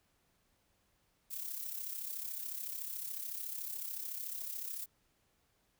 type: noise with amplitude modulation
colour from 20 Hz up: violet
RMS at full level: -39 dBFS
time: 1.3-4.86 s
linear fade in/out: 20 ms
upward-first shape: sine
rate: 33.8 Hz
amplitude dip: 60%
effects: pink hiss -75 dBFS RMS until 5.79 s